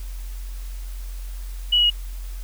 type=tone with pitch steps; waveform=sine; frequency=2937 / 2913 / 2890 Hz; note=F#7 / F#7 / F#7; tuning=-13 / -28 / -41 cents; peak=-14 dBFS; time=1.72-1.903 s; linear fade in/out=10 ms; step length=61 ms; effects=added 44 Hz sine -29 dBFS peak until 2.43 s + white hiss -47 dBFS RMS until 2.43 s